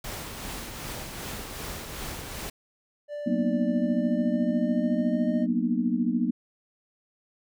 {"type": "noise with tremolo", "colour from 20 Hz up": "pink", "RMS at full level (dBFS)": -35, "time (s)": [0.04, 2.5], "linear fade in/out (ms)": 5, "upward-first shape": "triangle", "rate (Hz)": 2.6, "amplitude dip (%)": 40}
{"type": "tone with pitch glide", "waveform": "triangle", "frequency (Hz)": [587.3, 612.9], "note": ["D5", "D#5"], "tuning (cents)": [0, -26], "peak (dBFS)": -30, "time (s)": [3.08, 5.47], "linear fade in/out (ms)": 50, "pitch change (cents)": 74, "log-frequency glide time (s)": [3.57, 5.26]}
{"type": "chord", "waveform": "sine", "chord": "B major seventh", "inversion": "second", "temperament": "equal with one note detuned", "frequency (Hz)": [185, 233.1, 246.9, 306.1], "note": ["F#3", "A#3", "B3", "D#4"], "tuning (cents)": [0, 0, 0, -28], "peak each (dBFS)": [-31, -26, -27, -32], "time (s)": [3.26, 6.31], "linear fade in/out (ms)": 10}
{"effects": []}